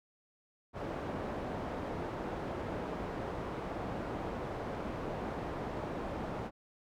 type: low-pass noise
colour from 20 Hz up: white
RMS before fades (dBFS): -39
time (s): 0.73-6.51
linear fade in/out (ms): 50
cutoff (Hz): 690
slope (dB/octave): 12
effects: none